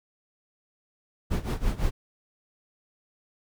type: noise with tremolo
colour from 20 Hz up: brown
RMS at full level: -24 dBFS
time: 1.3-1.91 s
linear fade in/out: 20 ms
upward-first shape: sine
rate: 5.9 Hz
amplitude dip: 85%
effects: none